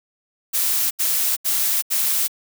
blue noise bursts, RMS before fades -20 dBFS, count 4, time 0.53-2.281 s, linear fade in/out 20 ms, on 380 ms, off 77 ms, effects none

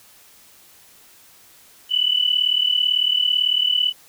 sine tone pair together, 2960 / 2998 Hz, F#7 / F#7, 0 / +22 cents, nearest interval unison, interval 22 cents, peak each -19 / -19 dBFS, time 1.89-3.93 s, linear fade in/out 50 ms, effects white hiss -50 dBFS RMS until 4.08 s

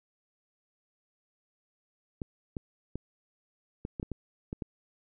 clicks, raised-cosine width 3 ms, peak -22 dBFS, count 9, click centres 2.218 / 2.568 / 2.956 / 3.851 / 3.998 / 4.029 / 4.117 / 4.529 / 4.622 s, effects none

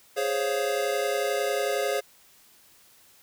square chord, Db major seventh, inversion second, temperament equal, 415.3 / 523.3 / 554.4 / 698.5 Hz, Ab4 / C5 / Db5 / F5, 0 / 0 / 0 / 0 cents, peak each -30 / -32 / -30 / -33 dBFS, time 0.16-2.01 s, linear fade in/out 20 ms, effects white hiss -57 dBFS RMS until 3.22 s

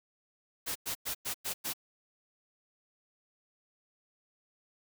white noise bursts, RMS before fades -35 dBFS, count 6, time 0.66-1.736 s, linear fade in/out 20 ms, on 96 ms, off 100 ms, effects none

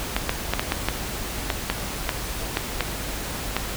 clicks, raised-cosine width 0.3 ms, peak -5 dBFS, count 12, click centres 0.165 / 0.294 / 0.536 / 0.595 / 0.721 / 0.886 / 1.502 / 1.7 / 2.092 / 2.571 / 2.807 / 3.566 s, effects added 50 Hz sine -36 dBFS peak until 3.76 s + pink hiss -31 dBFS RMS until 3.76 s

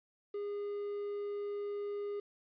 triangle tone with quantisation, 408.9 Hz, G#4, 27 cents flat, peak -34 dBFS, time 0.34-2.2 s, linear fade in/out 5 ms, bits 10, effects resampled to 11025 Hz

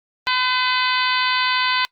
harmonic tone, 507 Hz, B4, 45 cents sharp, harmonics 2 / 3 / 4 / 5 / 6 / 7 / 8 / 9, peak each -22 / -24 / -25 / -26 / -27 / -27 / -28 / -29 dBFS, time 0.27-1.85 s, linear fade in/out 0 ms, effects noise-tail reverb RT60 0.1 s tail -23 dB re dry + Opus 32 kbps

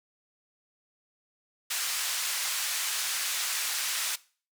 white band-pass noise, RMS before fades -31 dBFS, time 1.7-4.16 s, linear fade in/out 10 ms, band 1200 to 9600 Hz, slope 12 dB/octave, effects noise-tail reverb RT60 0.4 s tail -20 dB re dry

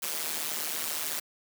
white noise with amplitude modulation, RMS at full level -29 dBFS, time 0.02-1.2 s, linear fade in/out 10 ms, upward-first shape sine, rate 155 Hz, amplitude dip 90%, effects high-pass 200 Hz 12 dB/octave

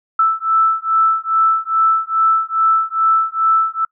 sine beating tone pair, 1318.5 / 1320.9 Hz, E6 / E6, 0 / +3 cents, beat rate 2.4 Hz, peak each -15 dBFS, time 0.19-3.85 s, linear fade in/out 5 ms, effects noise-tail reverb RT60 0.1 s tail -25 dB re dry

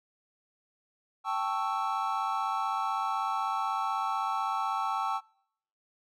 triangle chord, A dominant seventh, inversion third, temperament equal, 784 / 880 / 1108.7 / 1318.5 Hz, G5 / A5 / C#6 / E6, 0 / 0 / 0 / 0 cents, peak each -32 dBFS, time 1.24-5.21 s, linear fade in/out 50 ms, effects noise-tail reverb RT60 0.7 s tail -26 dB re dry

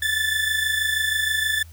30% pulse tone pair together, 1736.7 / 1763 Hz, A6 / A6, -23 / +3 cents, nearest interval unison, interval 26 cents, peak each -21 / -21 dBFS, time 0.02-1.63 s, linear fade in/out 5 ms, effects added 82 Hz sine -41 dBFS peak until 1.72 s + white hiss -54 dBFS RMS until 1.72 s

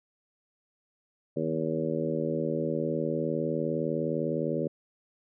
harmonic tone with a mistuned harmonic, 79.8 Hz, D#2, 44 cents sharp, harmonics 2 / 3 / 4 / 5 / 6 / 7, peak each -34 / -34 / -34 / -34 / -34 / -34 dBFS, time 1.36-4.68 s, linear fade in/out 10 ms, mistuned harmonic 2, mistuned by -39 cents, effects none

